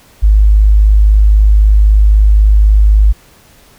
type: tone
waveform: sine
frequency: 51.91 Hz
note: G#1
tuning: in tune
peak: -3 dBFS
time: 0.22-3.13 s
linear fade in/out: 20 ms
effects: pink hiss -44 dBFS RMS until 3.78 s